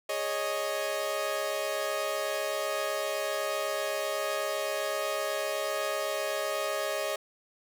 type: chord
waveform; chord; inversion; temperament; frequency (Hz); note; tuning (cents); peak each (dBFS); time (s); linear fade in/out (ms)
sawtooth; Ab suspended fourth; none; equal; 415.3 / 554.4 / 622.3; Ab4 / Db5 / Eb5; 0 / 0 / 0; -34 / -30 / -28; 0.09-7.16; 5
effects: none